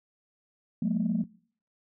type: tone cluster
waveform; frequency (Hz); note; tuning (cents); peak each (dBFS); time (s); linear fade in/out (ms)
sine; 178.2 / 211.1 / 232; F3 / G#3 / A#3; +35 / +29 / -8; -28; 0.82-1.24; 5
effects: noise-tail reverb RT60 0.5 s tail -21 dB re dry + tanh soft clip ceiling -18 dBFS